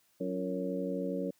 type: harmonic tone with a mistuned harmonic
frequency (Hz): 92.5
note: F#2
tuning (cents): 0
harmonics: 2 / 3 / 4 / 5 / 6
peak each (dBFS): -37 / -37 / -42 / -38 / -38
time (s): 0.2-1.31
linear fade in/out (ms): 10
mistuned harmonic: 4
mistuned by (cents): -110
effects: white hiss -70 dBFS RMS until 1.39 s + high-pass 60 Hz 12 dB/octave